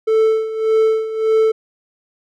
triangle tone with tremolo, 441 Hz, A4, 4 cents sharp, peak -8 dBFS, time 0.07-1.52 s, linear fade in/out 10 ms, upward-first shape sine, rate 1.7 Hz, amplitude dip 75%, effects none

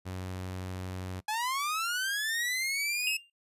sawtooth tone, 92.5 Hz, F#2, in tune, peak -32 dBFS, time 0.05-1.21 s, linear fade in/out 20 ms
sawtooth linear sweep, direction up, 830.6 to 2608 Hz, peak -26 dBFS, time 1.28-3.17 s, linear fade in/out 5 ms
triangle tone with exponential decay, 2794 Hz, F7, in tune, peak -24 dBFS, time 3.07-3.3 s, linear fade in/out 2 ms, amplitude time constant 48 ms
effects noise-tail reverb RT60 0.1 s tail -22 dB re dry + resampled to 32000 Hz

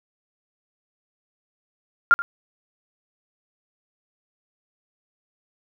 sine tone with echo, 1396.9 Hz, F6, in tune, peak -9 dBFS, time 2.11-2.14 s, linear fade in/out 0 ms, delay 80 ms, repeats 1, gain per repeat -15 dB, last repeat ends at 2.22 s, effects none

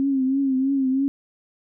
sine tone with vibrato, 268.2 Hz, C4, 43 cents sharp, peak -18 dBFS, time 0-1.08 s, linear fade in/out 0 ms, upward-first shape triangle, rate 3.1 Hz, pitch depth 71 cents each way, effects none

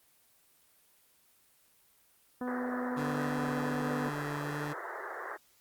harmonic tone, 249.1 Hz, B3, 15 cents sharp, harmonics 1 / 2 / 3 / 4 / 5 / 6 / 7, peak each -34 / -40 / -44 / -46 / -48 / -50 / -51 dBFS, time 2.41-4.09 s, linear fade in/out 2 ms
white band-pass noise, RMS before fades -41 dBFS, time 2.47-5.37 s, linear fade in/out 10 ms, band 340 to 1900 Hz, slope 96 dB/octave
20% pulse tone with vibrato, 146.83 Hz, D3, in tune, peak -31 dBFS, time 2.96-4.74 s, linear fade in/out 20 ms, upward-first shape sine, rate 1.3 Hz, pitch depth 12 cents each way
effects white hiss -66 dBFS RMS until 5.6 s + Opus 24 kbps

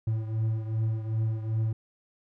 triangle beating tone pair, 110.1 / 112.7 Hz, A2 / A2, +2 / +42 cents, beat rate 2.6 Hz, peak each -25 / -31 dBFS, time 0.07-1.73 s, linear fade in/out 5 ms, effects none

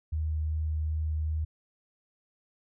sine tone with vibrato, 77.78 Hz, D#2, in tune, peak -27 dBFS, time 0.12-1.45 s, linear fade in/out 10 ms, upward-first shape sine, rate 2.6 Hz, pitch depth 8 cents each way, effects none

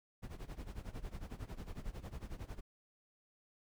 brown noise with tremolo, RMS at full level -42 dBFS, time 0.22-2.61 s, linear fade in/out 20 ms, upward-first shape sine, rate 11 Hz, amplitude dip 85%, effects none

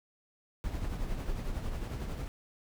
brown noise with tremolo, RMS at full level -33 dBFS, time 0.64-2.28 s, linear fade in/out 0 ms, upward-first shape triangle, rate 11 Hz, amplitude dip 50%, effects none

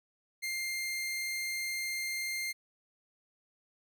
sawtooth tone, 2107 Hz, C7, 12 cents sharp, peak -30 dBFS, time 0.42-2.53 s, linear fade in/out 20 ms, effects none

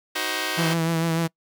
5% pulse chord, C diminished, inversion first, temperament just, 314 / 376.7 / 523.3 Hz, Eb4 / Gb4 / C5, +16 / +31 / 0 cents, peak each -18 / -18 / -19 dBFS, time 0.15-0.74 s, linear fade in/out 10 ms
sawtooth tone with vibrato, 164.81 Hz, E3, in tune, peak -17 dBFS, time 0.57-1.28 s, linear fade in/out 20 ms, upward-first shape triangle, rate 6.7 Hz, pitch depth 38 cents each way
effects noise-tail reverb RT60 0.1 s tail -25 dB re dry

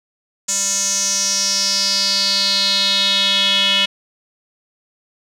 square tone with band-pass filter sweep, 197.2 Hz, G3, 11 cents sharp, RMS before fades -17 dBFS, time 0.48-3.86 s, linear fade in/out 10 ms, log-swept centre 7000 to 3100 Hz, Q 5.8, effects none

